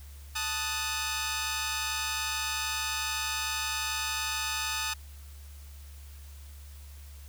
10% pulse chord, D# diminished, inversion second, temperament equal, 880 / 1244.5 / 1480 Hz, A5 / D#6 / F#6, 0 / 0 / 0 cents, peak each -26 / -25 / -29 dBFS, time 0.35-4.94 s, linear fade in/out 10 ms, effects added 71 Hz sine -44 dBFS peak until 7.28 s + white hiss -56 dBFS RMS until 7.28 s

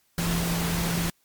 sine tone in noise, 170 Hz, F3, 46 cents flat, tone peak -26 dBFS, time 0.18-1.1 s, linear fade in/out 2 ms, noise pink, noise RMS -29 dBFS, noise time 0.18-1.1 s, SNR 0 dB, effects white hiss -67 dBFS RMS until 1.24 s + MP3 96 kbps

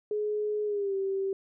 sine tone with pitch glide, 421 to 388.3 Hz, G#4 to G4, +24 to -16 cents, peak -27 dBFS, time 0.11-1.33 s, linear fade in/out 2 ms, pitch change -140 cents, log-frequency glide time 0.65-0.95 s, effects none

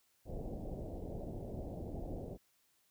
pink low-pass noise, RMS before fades -43 dBFS, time 0.25-2.38 s, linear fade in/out 50 ms, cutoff 710 Hz, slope 48 dB/octave, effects white hiss -74 dBFS RMS until 2.9 s

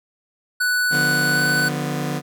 square tone with pitch glide, 1484 to 1496 Hz, F#6 to F#6, +5 to +19 cents, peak -18 dBFS, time 0.6-1.69 s, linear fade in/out 10 ms, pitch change +14 cents, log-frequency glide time 1.32-1.41 s
sawtooth chord, B diminished, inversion first, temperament just, 148.16 / 177.8 / 246.9 Hz, D3 / F3 / B3, +16 / +31 / 0 cents, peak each -21 / -25 / -24 dBFS, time 0.9-2.22 s, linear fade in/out 50 ms
effects none

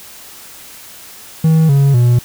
triangle tone with pitch steps, 160 / 139.29 / 121.26 Hz, D#3 / C#3 / B2, +49 / +9 / -31 cents, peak -5 dBFS, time 1.44-2.19 s, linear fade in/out 5 ms, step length 250 ms, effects white hiss -36 dBFS RMS until 2.24 s

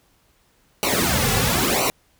pink noise with flanger, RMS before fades -20 dBFS, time 0.83-1.9 s, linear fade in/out 0 ms, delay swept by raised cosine 0.58 to 3.28 ms, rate 0.99 Hz, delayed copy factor -1, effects pink hiss -61 dBFS RMS until 2.19 s

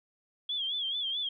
sine tone with vibrato, 3322 Hz, G#7, in tune, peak -30 dBFS, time 0.49-1.29 s, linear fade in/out 5 ms, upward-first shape sine, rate 4.6 Hz, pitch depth 100 cents each way, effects none

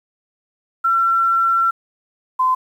sine tone pair in turn, 1354 / 1027.3 Hz, E6 / C6, +46 / -32 cents, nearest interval perfect fourth, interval 478 cents, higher first, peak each -13 dBFS, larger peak neither, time 0.84-1.71 / 2.39-2.55 s, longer first, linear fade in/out 10 ms, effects 8-bit

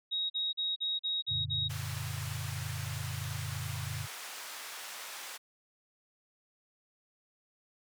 sine tone bursts, 3784 Hz, A#7, 25 cents sharp, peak -30 dBFS, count 7, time 0.11-1.686 s, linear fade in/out 20 ms, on 190 ms, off 41 ms
sine chord, Gb augmented, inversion none, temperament just, 92.5 / 115.62 / 144.53 Hz, Gb2 / Bb2 / D3, 0 / -14 / -27 cents, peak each -40 dBFS, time 1.28-4.08 s, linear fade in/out 50 ms
pink band-pass noise, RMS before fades -44 dBFS, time 1.69-5.38 s, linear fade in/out 20 ms, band 1000 to 15000 Hz, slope 12 dB/octave
effects none

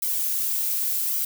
violet noise with flanger, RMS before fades -25 dBFS, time 0.02-1.25 s, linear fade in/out 5 ms, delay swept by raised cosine 1.1 to 4.5 ms, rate 0.86 Hz, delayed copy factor -0.6, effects none

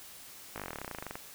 slowing click train, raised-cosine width 0.5 ms, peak -23 dBFS, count 21, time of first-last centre 0.56-1.155 s, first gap 18 ms, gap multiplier 1.05, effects white hiss -50 dBFS RMS until 1.34 s

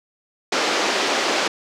pink band-pass noise, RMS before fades -21 dBFS, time 0.52-1.48 s, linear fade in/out 5 ms, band 310 to 6100 Hz, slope 24 dB/octave, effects none

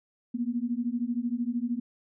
sine beating tone pair, 233.1 / 246.1 Hz, A#3 / B3, 0 / -6 cents, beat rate 13 Hz, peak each -30 dBFS, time 0.34-1.8 s, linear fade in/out 10 ms, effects none

